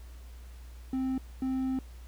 triangle tone bursts at uneven times, 261.6 Hz, C4, in tune, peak -26 dBFS, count 2, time 0.93-1.18 / 1.42-1.79 s, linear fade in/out 2 ms, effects added 60 Hz sine -44 dBFS peak until 2.07 s + pink hiss -59 dBFS RMS until 2.07 s

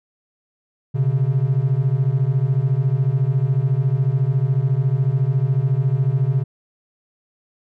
triangle beating tone pair, 126.2 / 140.2 Hz, B2 / C#3, +38 / +20 cents, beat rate 14 Hz, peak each -16 dBFS, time 0.94-6.44 s, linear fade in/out 20 ms, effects tanh soft clip ceiling -7 dBFS

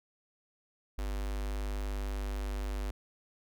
square tone with notch filter, 50.2 Hz, G1, 42 cents sharp, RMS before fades -35 dBFS, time 0.98-2.91 s, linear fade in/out 5 ms, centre 140 Hz, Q 1.6, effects none

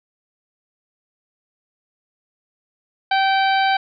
harmonic tone, 775 Hz, G5, 20 cents flat, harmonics 1 / 2 / 3 / 4 / 5 / 6, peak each -16 / -22 / -26 / -28 / -30 / -32 dBFS, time 3.11-3.77 s, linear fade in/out 5 ms, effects none

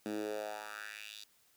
10% pulse tone with high-pass filter sweep, 105.7 Hz, G#2, 31 cents sharp, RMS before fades -42 dBFS, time 0.06-1.24 s, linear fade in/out 0 ms, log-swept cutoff 240 to 4200 Hz, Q 3, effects white hiss -69 dBFS RMS until 1.56 s

